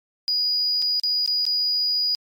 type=tone with dropouts; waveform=sine; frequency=4907 Hz; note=D#8; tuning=25 cents flat; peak=-18 dBFS; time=0.28-2.15 s; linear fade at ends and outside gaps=0 ms; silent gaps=0.819-0.823 / 0.998-1.035 / 1.261-1.276 / 1.453-1.465 s; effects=tanh soft clip ceiling -15 dBFS + MP3 96 kbps